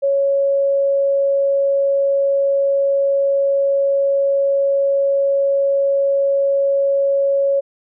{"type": "tone", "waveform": "sine", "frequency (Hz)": 554.4, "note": "C#5", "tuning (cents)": 0, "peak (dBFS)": -13, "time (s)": [0.02, 7.61], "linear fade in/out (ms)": 20, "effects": []}